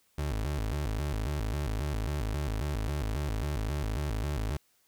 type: tone with vibrato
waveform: 30% pulse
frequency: 62.5 Hz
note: B1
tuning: 21 cents sharp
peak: -27 dBFS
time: 0.18-4.57 s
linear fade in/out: 5 ms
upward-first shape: square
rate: 3.7 Hz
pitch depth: 280 cents each way
effects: white hiss -69 dBFS RMS until 4.87 s